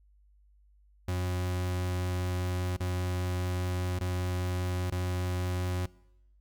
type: tone with dropouts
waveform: 40% pulse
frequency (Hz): 90.5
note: F#2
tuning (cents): -38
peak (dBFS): -28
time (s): 1.08-5.86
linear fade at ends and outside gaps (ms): 5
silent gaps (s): 2.766-2.803 / 3.99-4.008 / 4.902-4.92
effects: noise-tail reverb RT60 0.9 s tail -22 dB re dry + added 50 Hz sine -59 dBFS peak until 6.4 s